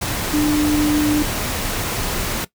sine tone in noise, 299 Hz, D4, 31 cents sharp, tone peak -14 dBFS, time 0.33-1.23 s, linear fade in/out 10 ms, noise pink, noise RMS -23 dBFS, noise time 0.01-2.45 s, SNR +6 dB, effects noise-tail reverb RT60 0.1 s tail -18 dB re dry

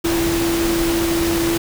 sine tone in noise, 335.6 Hz, E4, 31 cents sharp, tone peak -17 dBFS, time 0.04-1.58 s, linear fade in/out 10 ms, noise pink, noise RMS -23 dBFS, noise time 0.04-1.58 s, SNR +3 dB, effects none

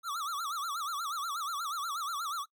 square tone with vibrato, 1244.5 Hz, D#6, in tune, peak -34 dBFS, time 0.03-2.46 s, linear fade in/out 50 ms, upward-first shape sine, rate 8.3 Hz, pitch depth 190 cents each way, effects noise-tail reverb RT60 0.1 s tail -22 dB re dry

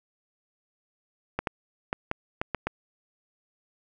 clicks, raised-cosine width 0.5 ms, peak -12 dBFS, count 7, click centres 1.39 / 1.472 / 1.929 / 2.114 / 2.415 / 2.547 / 2.67 s, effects none

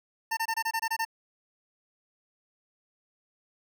25% pulse tone bursts, 902 Hz, A5, 43 cents sharp, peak -23 dBFS, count 9, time 0.31-1.051 s, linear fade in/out 10 ms, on 61 ms, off 24 ms, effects none

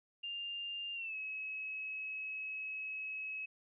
sine tone with pitch glide, 2800 to 2568 Hz, F7 to E7, +4 to -46 cents, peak -39 dBFS, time 0.23-3.46 s, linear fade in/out 10 ms, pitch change -150 cents, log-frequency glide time 0.94-1.16 s, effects none

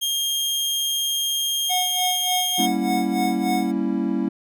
sawtooth tone, 3222 Hz, G7, 47 cents sharp, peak -18 dBFS, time 0.01-2.67 s, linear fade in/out 20 ms
square tone with tremolo, 732 Hz, F#5, 19 cents flat, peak -22 dBFS, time 1.69-3.72 s, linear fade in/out 20 ms, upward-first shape sine, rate 3.4 Hz, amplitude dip 80%
triangle chord, G diminished seventh, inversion none, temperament equal with one note detuned, 196 / 233.1 / 276.1 / 329.6 Hz, G3 / Bb3 / Db4 / Fb4, 0 / 0 / -7 / 0 cents, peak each -24 dBFS, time 2.58-4.29 s, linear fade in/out 10 ms
effects none

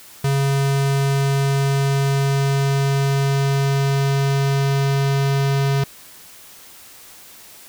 square tone with low-pass filter sweep, 138.1 Hz, C#3, 6 cents flat, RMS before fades -18 dBFS, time 0.24-5.84 s, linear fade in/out 5 ms, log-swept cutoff 10000 to 5500 Hz, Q 1, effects white hiss -43 dBFS RMS until 7.68 s

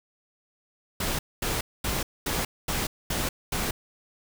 pink noise bursts, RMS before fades -28 dBFS, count 7, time 1-3.71 s, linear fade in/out 5 ms, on 190 ms, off 230 ms, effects none

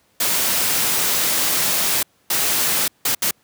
white noise bursts at uneven times, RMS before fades -19 dBFS, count 4, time 0.2-2.03 / 2.3-2.88 / 3.05-3.15 / 3.22-3.31 s, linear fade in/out 5 ms, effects pink hiss -60 dBFS RMS until 3.43 s + high-pass 100 Hz 12 dB/octave

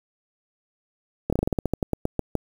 slowing click train, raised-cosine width 2 ms, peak -9 dBFS, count 15, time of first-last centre 1.3-2.353 s, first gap 26 ms, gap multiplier 1.15, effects 7-bit

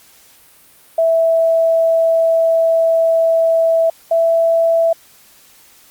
sine tone pair in turn, 657 / 662.3 Hz, E5 / E5, -6 / +8 cents, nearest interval unison, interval 14 cents, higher second, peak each -10 dBFS, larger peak neither, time 0.98-3.9 / 4.11-4.93 s, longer first, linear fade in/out 5 ms, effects white hiss -47 dBFS RMS until 5.9 s + Opus 48 kbps

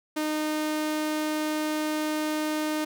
sawtooth tone, 306.9 Hz, D#4, 24 cents flat, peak -22 dBFS, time 0.16-2.85 s, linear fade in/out 10 ms, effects none

